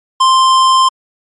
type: tone with hard clipping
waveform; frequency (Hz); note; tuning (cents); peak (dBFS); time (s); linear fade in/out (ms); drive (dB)
sine; 1046.5; C6; 0; -8; 0.2-0.89; 10; 16
effects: MP3 48 kbps